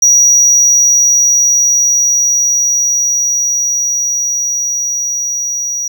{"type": "tone with level ramp", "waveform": "triangle", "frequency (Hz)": 5780, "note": "F#8", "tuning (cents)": -41, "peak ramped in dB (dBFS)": [-3, -14], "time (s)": [0.02, 5.88], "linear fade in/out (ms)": 5, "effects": []}